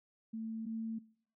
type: tone pair in turn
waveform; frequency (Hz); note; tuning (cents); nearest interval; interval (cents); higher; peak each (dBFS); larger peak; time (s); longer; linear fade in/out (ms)
sine; 223.2 / 224.3; A3 / A3; +25 / +34; unison; 9; second; -38 / -36; second; 0.33-0.66 / 0.66-0.99; neither; 10
effects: noise-tail reverb RT60 0.6 s tail -22 dB re dry